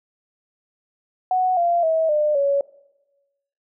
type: tone with pitch steps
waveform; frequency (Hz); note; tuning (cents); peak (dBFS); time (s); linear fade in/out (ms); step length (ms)
sine; 740 / 690.4 / 644.2 / 601.1 / 560.8; F#5 / F5 / E5 / D5 / C#5; 0 / -20 / -40 / +40 / +20; -16; 1.31-2.61; 2; 260
effects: noise-tail reverb RT60 1.0 s tail -21 dB re dry